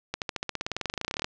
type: accelerating click train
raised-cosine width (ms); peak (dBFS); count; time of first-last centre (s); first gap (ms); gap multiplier
0.2; -12; 25; 0.14-1.244; 78; 0.95
effects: low-pass 7000 Hz 12 dB/octave